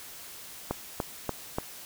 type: click train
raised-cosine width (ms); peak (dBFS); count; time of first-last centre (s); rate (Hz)
1; -14; 4; 0.71-1.585; 3.43
effects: white hiss -45 dBFS RMS until 1.85 s